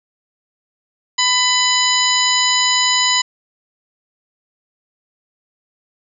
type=harmonic tone; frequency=999 Hz; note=B5; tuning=20 cents sharp; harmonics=1 / 2 / 3 / 4 / 5 / 7; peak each=-20 / -20 / -20 / -20 / -20 / -20 dBFS; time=1.18-3.22 s; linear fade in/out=10 ms; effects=none